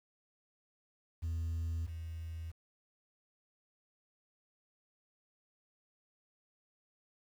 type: tone pair in turn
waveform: sine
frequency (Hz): 82.41 / 81.89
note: E2 / E2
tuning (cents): 0 / -11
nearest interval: unison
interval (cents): 11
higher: first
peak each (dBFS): -31 / -39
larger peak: first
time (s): 1.22-1.87 / 1.87-2.52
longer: neither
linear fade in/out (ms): 20
effects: tanh soft clip ceiling -33 dBFS + 10-bit